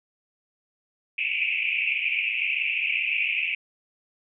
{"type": "band-pass noise", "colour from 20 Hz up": "pink", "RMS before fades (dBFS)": -26, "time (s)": [1.18, 3.55], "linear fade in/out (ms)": 5, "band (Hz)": [2300, 2700], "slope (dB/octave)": 96, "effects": []}